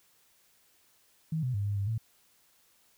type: tone with pitch steps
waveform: sine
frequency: 159.4 / 126.7 / 100.9 / 101.9 / 99.6 / 112 Hz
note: D#3 / B2 / G#2 / G#2 / G2 / A2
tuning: +42 / +45 / -49 / -32 / +28 / +31 cents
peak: -28 dBFS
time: 1.32-1.98 s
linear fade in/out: 5 ms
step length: 110 ms
effects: white hiss -66 dBFS RMS until 2.97 s